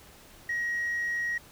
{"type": "tone", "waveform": "sine", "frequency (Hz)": 1894, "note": "A#6", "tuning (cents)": 27, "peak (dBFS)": -26, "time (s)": [0.49, 1.38], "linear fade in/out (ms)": 5, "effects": ["tanh soft clip ceiling -25 dBFS", "pink hiss -53 dBFS RMS until 1.51 s"]}